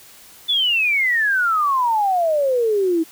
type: exponential sweep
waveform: sine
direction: down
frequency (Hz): 3524 to 316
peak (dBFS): -15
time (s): 0.48-3.04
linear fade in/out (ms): 20
effects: white hiss -45 dBFS RMS until 3.11 s